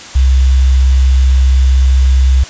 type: tone with quantisation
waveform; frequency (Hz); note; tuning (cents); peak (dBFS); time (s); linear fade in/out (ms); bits
sine; 65.41; C2; 0; -5; 0.15-2.44; 10; 5
effects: white hiss -30 dBFS RMS until 2.49 s + resampled to 16000 Hz